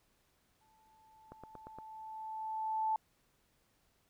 sine tone with exponential growth, 876 Hz, A5, 8 cents flat, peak -29 dBFS, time 0.61-2.96 s, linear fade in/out 2 ms, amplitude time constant 510 ms
click train, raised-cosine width 1 ms, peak -34 dBFS, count 5, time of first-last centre 1.32-1.786 s, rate 8.58 Hz
effects pink hiss -74 dBFS RMS until 4.09 s

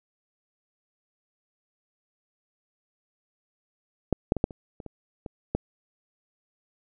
clicks, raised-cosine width 2 ms, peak -8 / -6 / -15 / -7 / -27 / -26 / -25 / -22 / -11 dBFS, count 9, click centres 4.127 / 4.321 / 4.367 / 4.441 / 4.508 / 4.802 / 4.863 / 5.262 / 5.55 s, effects none

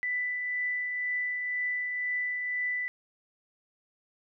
sine tone with tremolo, 1986 Hz, B6, 9 cents sharp, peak -27 dBFS, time 0.03-2.88 s, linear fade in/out 0 ms, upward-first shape triangle, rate 2 Hz, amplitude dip 35%, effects none

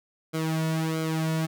sawtooth tone with flanger, 160 Hz, D#3, 49 cents sharp, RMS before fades -27 dBFS, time 0.33-1.47 s, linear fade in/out 20 ms, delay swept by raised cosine 1.1 to 2.5 ms, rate 1.5 Hz, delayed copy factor -0.75, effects none

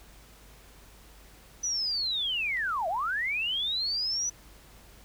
sine linear two-way sweep, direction down then up, 6000 to 622.3 to 6000 Hz, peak -27 dBFS, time 1.63-4.3 s, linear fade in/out 10 ms, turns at 2.88 s
clicks, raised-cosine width 0.2 ms, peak -37 / -32 / -39 dBFS, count 3, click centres 1.915 / 2.571 / 2.693 s
effects added 50 Hz sine -54 dBFS peak until 5.04 s + pink hiss -55 dBFS RMS until 5.04 s

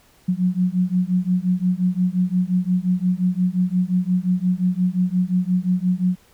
sine beating tone pair, 179 / 184.7 Hz, F3 / F#3, +43 / -3 cents, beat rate 5.7 Hz, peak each -20 dBFS, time 0.28-6.16 s, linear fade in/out 10 ms, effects pink hiss -55 dBFS RMS until 6.33 s

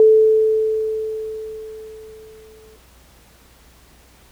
sine tone with exponential decay, 437.1 Hz, A4, 11 cents flat, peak -6 dBFS, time 0-2.76 s, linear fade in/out 1 ms, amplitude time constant 600 ms, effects added 60 Hz sine -51 dBFS peak until 4.31 s + pink hiss -51 dBFS RMS until 4.31 s

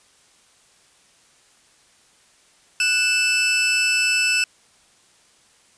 sawtooth tone pair together, 1480 / 2637 Hz, F#6 / E7, 0 / 0 cents, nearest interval minor seventh, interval 1000 cents, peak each -22 / -14 dBFS, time 2.8-4.44 s, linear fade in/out 2 ms, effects white hiss -56 dBFS RMS until 5.77 s + resampled to 22050 Hz

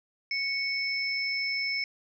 sine tone pair together, 2217 / 5273 Hz, C#7 / E8, 0 / 0 cents, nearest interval octave + minor third, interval 1500 cents, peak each -29 / -32 dBFS, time 0.31-1.84 s, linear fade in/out 2 ms, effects none

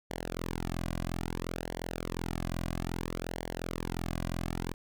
sawtooth tone with flanger, 42.79 Hz, F1, 35 cents flat, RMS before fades -36 dBFS, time 0.1-4.74 s, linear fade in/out 10 ms, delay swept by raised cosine 0.78 to 2.28 ms, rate 0.6 Hz, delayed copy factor -0.85, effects none

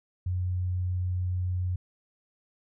sine tone, 90.7 Hz, F#2, 34 cents flat, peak -26 dBFS, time 0.26-1.76 s, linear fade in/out 5 ms, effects none

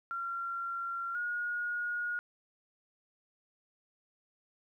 sine tone pair in turn, 1374 / 1440.4 Hz, F6 / F#6, -29 / -47 cents, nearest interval minor second, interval 82 cents, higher second, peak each -34 / -32 dBFS, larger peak second, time 0.11-1.15 / 1.15-2.19 s, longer neither, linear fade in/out 0 ms, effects 12-bit

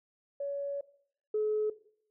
sine tone pair in turn, 564 / 427.3 Hz, C#5 / G#4, +30 / +49 cents, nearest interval perfect fourth, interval 481 cents, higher first, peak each -32 / -26 dBFS, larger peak second, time 0.4-0.81 / 1.34-1.7 s, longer first, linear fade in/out 5 ms, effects noise-tail reverb RT60 0.6 s tail -17 dB re dry + tanh soft clip ceiling -22 dBFS

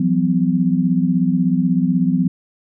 sine tone cluster, 170.6 / 186.9 / 253.5 Hz, F3 / F#3 / B3, -40 / +18 / +45 cents, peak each -18 dBFS, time 0-2.28 s, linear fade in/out 5 ms, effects none

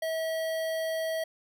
square tone with notch filter, 645 Hz, E5, 38 cents flat, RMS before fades -31 dBFS, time 0.02-1.24 s, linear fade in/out 5 ms, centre 7100 Hz, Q 1.7, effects none

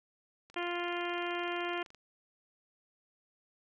click train, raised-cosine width 0.2 ms, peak -37 dBFS, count 35, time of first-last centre 0.5-1.947 s, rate 23.5 Hz
harmonic tone, 349.2 Hz, F4, in tune, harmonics 1 / 2 / 3 / 4 / 5 / 6 / 7 / 8 / 9, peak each -37 / -40 / -42 / -43 / -44 / -45 / -45 / -46 / -47 dBFS, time 0.56-1.83 s, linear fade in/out 5 ms
effects none

